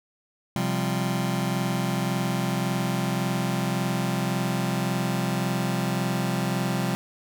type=chord; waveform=sawtooth; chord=C suspended fourth; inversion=none; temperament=just; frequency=130.81 / 174.42 / 196.22 Hz; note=C3 / F3 / G3; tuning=0 / -2 / +2 cents; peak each=-24 dBFS; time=0.56-6.95 s; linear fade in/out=0 ms; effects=none